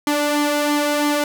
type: tone with flanger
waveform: sawtooth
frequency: 293.7 Hz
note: D4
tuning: in tune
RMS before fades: -19 dBFS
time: 0.07-1.24 s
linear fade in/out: 2 ms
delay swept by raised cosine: 0.93 to 2.03 ms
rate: 3 Hz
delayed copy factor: +0.55
effects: none